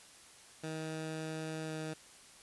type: tone with pitch glide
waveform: 15% pulse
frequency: 158.2 to 157.02 Hz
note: D#3 to D#3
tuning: +29 to +16 cents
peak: -32 dBFS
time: 0.63-1.94 s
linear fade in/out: 10 ms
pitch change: -13 cents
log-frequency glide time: 1.66-1.71 s
effects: white hiss -57 dBFS RMS until 2.42 s + resampled to 24000 Hz